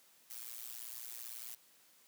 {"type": "noise with amplitude modulation", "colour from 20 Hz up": "blue", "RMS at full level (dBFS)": -43, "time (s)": [0.3, 1.55], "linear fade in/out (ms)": 5, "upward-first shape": "sine", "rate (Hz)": 118, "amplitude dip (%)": 100, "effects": ["white hiss -66 dBFS RMS until 2.07 s", "high-pass 150 Hz 12 dB/octave"]}